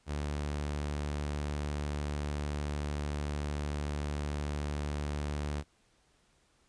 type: tone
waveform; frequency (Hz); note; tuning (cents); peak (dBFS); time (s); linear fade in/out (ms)
sawtooth; 73.42; D2; 0; -29; 0.06-5.64; 50
effects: pink hiss -69 dBFS RMS until 6.68 s + resampled to 22050 Hz